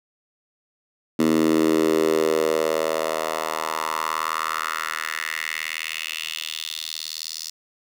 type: tone with high-pass filter sweep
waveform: 10% pulse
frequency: 79.3 Hz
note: D#2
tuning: 33 cents sharp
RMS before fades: -24 dBFS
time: 1.19-7.5 s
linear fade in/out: 5 ms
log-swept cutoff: 260 to 5100 Hz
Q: 3.2
effects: none